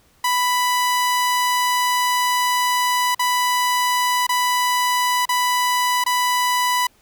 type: tone with dropouts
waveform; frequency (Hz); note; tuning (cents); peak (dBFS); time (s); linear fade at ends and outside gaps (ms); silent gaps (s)
sawtooth; 990; B5; +4; -13; 0.24-6.87; 5; 3.148-3.193 / 4.268-4.291 / 5.255-5.29 / 6.04-6.062
effects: pink hiss -57 dBFS RMS until 7.01 s